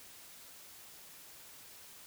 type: silence
effects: white hiss -54 dBFS RMS until 2.06 s